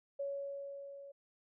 sine tone with level ramp, 559 Hz, C#5, 14 cents sharp, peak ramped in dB -35 to -49 dBFS, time 0.19-1.12 s, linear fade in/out 10 ms, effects none

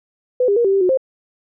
sine tone with pitch steps, 502 / 403.6 / 473.1 / 389.2 / 392.1 / 365 / 527 Hz, B4 / G#4 / A#4 / G4 / G4 / F#4 / C5, +28 / -49 / +26 / -12 / 0 / -24 / +12 cents, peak -12 dBFS, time 0.4-0.974 s, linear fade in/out 5 ms, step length 82 ms, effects none

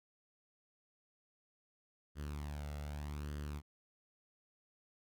sawtooth tone with flanger, 73.42 Hz, D2, in tune, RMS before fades -43 dBFS, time 2.15-3.62 s, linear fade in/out 50 ms, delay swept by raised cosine 0.63 to 1.48 ms, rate 0.83 Hz, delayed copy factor +0.6, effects none

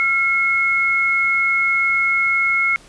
sine tone pair together, 1368.9 / 2173 Hz, F6 / C#7, -35 / -35 cents, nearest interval minor sixth, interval 800 cents, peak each -22 / -15 dBFS, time 0-2.76 s, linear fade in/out 0 ms, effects pink hiss -46 dBFS RMS until 2.88 s + resampled to 22050 Hz

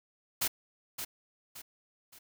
white noise with echo, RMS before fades -30 dBFS, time 0.41-0.48 s, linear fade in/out 10 ms, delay 570 ms, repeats 3, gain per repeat -8 dB, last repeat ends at 2.19 s, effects none

